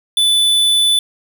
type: tone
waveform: square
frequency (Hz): 3490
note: A7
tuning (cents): -15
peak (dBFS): -11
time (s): 0.17-0.99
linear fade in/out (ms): 2
effects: none